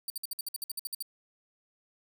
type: tone bursts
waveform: 5% pulse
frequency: 4614 Hz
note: D8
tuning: 31 cents flat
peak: -26 dBFS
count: 13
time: 0.08-1.025 s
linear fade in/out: 2 ms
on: 21 ms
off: 56 ms
effects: none